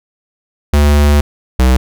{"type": "tone pair in turn", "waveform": "square", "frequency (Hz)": [73.1, 63.75], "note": ["D2", "C2"], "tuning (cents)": [-7, -44], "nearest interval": "major second", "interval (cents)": 237, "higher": "first", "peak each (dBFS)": -7, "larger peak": "neither", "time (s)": [[0.73, 1.21], [1.59, 1.77]], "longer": "first", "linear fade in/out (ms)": 5, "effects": []}